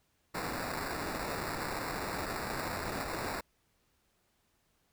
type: noise with sample-and-hold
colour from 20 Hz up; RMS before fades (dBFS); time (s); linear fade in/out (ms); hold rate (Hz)
white; -37; 0.34-3.41; 10; 3150
effects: pink hiss -74 dBFS RMS until 4.92 s